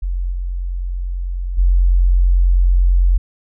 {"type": "tone with level steps", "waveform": "sine", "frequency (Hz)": 44.58, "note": "F1", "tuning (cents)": 36, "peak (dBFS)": [-17, -19, -9], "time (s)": [0.02, 3.18], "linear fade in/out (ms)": 10, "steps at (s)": [0.31, 1.57], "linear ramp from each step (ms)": 20, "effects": []}